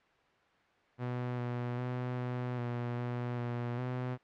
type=tone with pitch steps; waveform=sawtooth; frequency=123.6 / 121.9 / 124.8 / 124.1 / 120.7 / 122 / 120.4 / 125.9 Hz; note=B2 / B2 / B2 / B2 / B2 / B2 / B2 / B2; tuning=+2 / -22 / +19 / +9 / -39 / -21 / -44 / +34 cents; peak=-30 dBFS; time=0.98-4.18 s; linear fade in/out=50 ms; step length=400 ms; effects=white hiss -66 dBFS RMS until 4.23 s + low-pass 2000 Hz 12 dB/octave